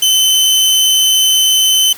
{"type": "tone", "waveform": "sawtooth", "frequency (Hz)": 3051, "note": "G7", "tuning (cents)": -48, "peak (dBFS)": -5, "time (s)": [0.02, 1.93], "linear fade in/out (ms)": 5, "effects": ["white hiss -33 dBFS RMS until 1.97 s"]}